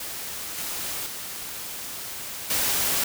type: noise with level steps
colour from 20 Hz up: white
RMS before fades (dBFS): -34 / -31 / -35 / -24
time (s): 0-3.04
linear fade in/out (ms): 5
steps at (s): 0.58 / 1.06 / 2.5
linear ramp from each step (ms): 5
effects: none

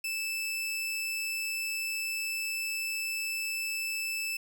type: tone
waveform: sawtooth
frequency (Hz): 2633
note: E7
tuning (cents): -3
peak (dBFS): -28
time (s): 0.04-4.37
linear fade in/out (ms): 5
effects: 10-bit

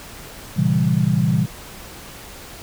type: chord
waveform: sine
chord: A# diminished seventh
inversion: none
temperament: equal with one note detuned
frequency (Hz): 116.54 / 135.66 / 164.81 / 196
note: A#2 / C#3 / E3 / G3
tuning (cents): 0 / -37 / 0 / 0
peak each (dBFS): -22 / -20 / -19 / -21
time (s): 0.56-1.46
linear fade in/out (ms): 20
effects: pink hiss -38 dBFS RMS until 2.62 s

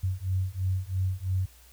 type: beating tone pair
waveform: sine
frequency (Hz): 92.2 / 95.2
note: F#2 / F#2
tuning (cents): -6 / +50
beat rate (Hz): 3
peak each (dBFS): -29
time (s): 0.03-1.46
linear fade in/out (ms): 10
effects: added 60 Hz sine -54 dBFS peak until 1.72 s + white hiss -57 dBFS RMS until 1.72 s

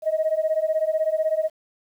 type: beating tone pair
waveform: sine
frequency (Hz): 622.3 / 638.3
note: D#5 / D#5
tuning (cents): 0 / +44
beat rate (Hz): 16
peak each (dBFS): -22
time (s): 0.02-1.5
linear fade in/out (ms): 50
effects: tanh soft clip ceiling -13 dBFS + 9-bit

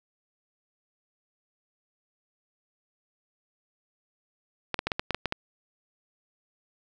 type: clicks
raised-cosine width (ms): 0.3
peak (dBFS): -11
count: 9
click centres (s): 4.743 / 4.791 / 4.87 / 4.918 / 4.995 / 5.107 / 5.146 / 5.257 / 5.324
effects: none

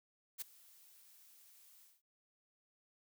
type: noise with ADSR envelope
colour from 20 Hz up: blue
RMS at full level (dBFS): -40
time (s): 0.38-2.02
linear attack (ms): 33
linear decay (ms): 12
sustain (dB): -23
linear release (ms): 190
effects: none

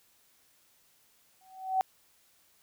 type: tone with exponential growth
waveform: sine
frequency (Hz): 757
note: F#5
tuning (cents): +39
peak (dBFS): -21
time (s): 1.41-1.81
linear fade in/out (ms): 0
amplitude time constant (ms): 85
effects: white hiss -66 dBFS RMS until 2.62 s

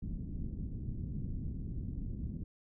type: low-pass noise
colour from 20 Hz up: pink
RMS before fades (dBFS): -39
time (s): 0.02-2.44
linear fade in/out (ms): 5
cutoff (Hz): 250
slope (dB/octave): 24
effects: none

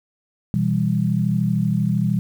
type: chord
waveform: sine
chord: E minor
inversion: second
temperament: just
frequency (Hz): 123.61 / 164.81 / 197.78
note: B2 / E3 / G3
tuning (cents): +2 / 0 / +16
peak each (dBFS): -22 / -21 / -21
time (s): 0.54-2.19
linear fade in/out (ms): 0
effects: 8-bit

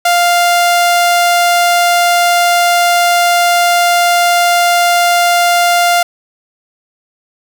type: tone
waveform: sawtooth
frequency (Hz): 698.5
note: F5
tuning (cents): 0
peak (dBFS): -4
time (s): 0.05-6.03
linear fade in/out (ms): 5
effects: none

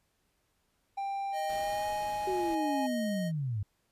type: tone with pitch glide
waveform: triangle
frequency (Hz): 790 to 831.7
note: G5 to G#5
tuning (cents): +13 to +2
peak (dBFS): -30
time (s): 0.97-2.87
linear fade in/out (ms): 10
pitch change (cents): +89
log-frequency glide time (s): 1.52-1.89
type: tone with tremolo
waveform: square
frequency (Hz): 622.3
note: D#5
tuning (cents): 0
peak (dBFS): -35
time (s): 1.32-3.32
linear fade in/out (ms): 50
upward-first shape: sine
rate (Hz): 0.77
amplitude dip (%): 55
type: noise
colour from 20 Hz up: pink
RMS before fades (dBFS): -49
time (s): 1.49-2.55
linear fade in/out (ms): 5
type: linear sweep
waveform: sine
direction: down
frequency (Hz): 381.3 to 95.7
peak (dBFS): -30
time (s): 2.27-3.63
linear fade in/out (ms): 5
effects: pink hiss -75 dBFS RMS until 3.91 s + resampled to 32000 Hz

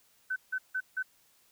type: tone bursts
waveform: sine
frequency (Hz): 1518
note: F#6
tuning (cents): +44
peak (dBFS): -29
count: 4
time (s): 0.3-1.028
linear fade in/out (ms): 10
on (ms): 62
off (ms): 160
effects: white hiss -66 dBFS RMS until 1.51 s

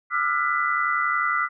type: tone cluster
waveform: sine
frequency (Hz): 1195 / 1338 / 1429 / 1992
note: D6 / E6 / F6 / B6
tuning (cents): +30 / +25 / +39 / +14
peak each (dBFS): -26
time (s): 0.1-1.49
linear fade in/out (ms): 50
effects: none

